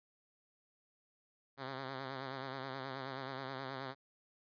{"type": "tone with vibrato", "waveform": "5% pulse", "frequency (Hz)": 133.4, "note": "C3", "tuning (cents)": 34, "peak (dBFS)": -30, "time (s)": [1.57, 3.95], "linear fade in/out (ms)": 50, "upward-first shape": "sine", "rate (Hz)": 9.4, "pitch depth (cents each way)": 57, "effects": ["resampled to 11025 Hz"]}